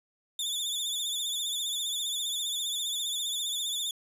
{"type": "tone with vibrato", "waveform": "sawtooth", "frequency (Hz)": 3518, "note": "A7", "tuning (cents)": -1, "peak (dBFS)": -27, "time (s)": [0.39, 3.91], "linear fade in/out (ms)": 2, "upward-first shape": "sine", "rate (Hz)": 15, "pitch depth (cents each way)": 71, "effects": ["resampled to 32000 Hz"]}